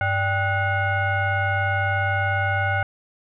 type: tone with frequency modulation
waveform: sine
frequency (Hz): 784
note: G5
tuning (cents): 0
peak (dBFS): -19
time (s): 0.01-2.83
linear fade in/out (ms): 2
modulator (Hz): 685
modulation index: 1.6
effects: none